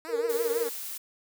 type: tone with vibrato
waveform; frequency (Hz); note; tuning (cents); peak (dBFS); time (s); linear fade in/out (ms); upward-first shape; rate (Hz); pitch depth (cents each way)
10% pulse; 307.7; D#4; -19; -30; 0.05-0.69; 0; triangle; 6; 200
type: tone with tremolo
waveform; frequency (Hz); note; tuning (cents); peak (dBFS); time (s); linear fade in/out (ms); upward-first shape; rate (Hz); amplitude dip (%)
sine; 466.2; A#4; 0; -22; 0.08-0.7; 50; sine; 19; 70
type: noise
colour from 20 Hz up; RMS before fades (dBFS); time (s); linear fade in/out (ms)
blue; -37; 0.29-0.98; 10
effects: none